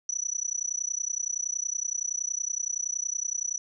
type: tone with amplitude modulation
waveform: sine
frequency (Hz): 5920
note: F#8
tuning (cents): 0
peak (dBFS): -24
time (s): 0.09-3.58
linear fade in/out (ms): 2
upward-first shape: sine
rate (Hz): 30.7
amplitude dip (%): 100
effects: none